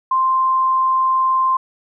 sine tone, 1046.5 Hz, C6, in tune, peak -13 dBFS, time 0.11-1.57 s, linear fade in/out 5 ms, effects none

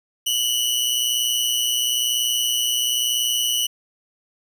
sawtooth tone pair together, 2904 / 3025 Hz, F#7 / F#7, -33 / +38 cents, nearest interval minor second, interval 71 cents, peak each -19 dBFS, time 0.26-3.67 s, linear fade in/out 10 ms, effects none

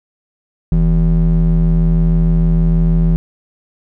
triangle ring-modulated tone, 103.83 Hz, G#2, in tune, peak -4 dBFS, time 0.72-3.16 s, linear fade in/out 0 ms, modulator 60.6 Hz, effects none

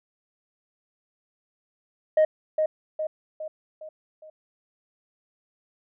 sine tone with echo, 622.3 Hz, D#5, in tune, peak -13 dBFS, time 2.17-2.25 s, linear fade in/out 5 ms, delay 410 ms, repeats 5, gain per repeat -6 dB, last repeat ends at 4.3 s, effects tanh soft clip ceiling -14 dBFS

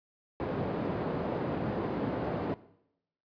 white band-pass noise, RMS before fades -33 dBFS, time 0.4-2.54 s, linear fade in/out 0 ms, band 100 to 490 Hz, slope 12 dB/octave, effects noise-tail reverb RT60 0.8 s tail -18 dB re dry + resampled to 11025 Hz

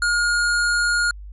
square tone, 1427 Hz, F6, 37 cents sharp, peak -18 dBFS, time 0.02-1.11 s, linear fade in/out 2 ms, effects added 50 Hz sine -34 dBFS peak until 1.32 s + resampled to 24000 Hz

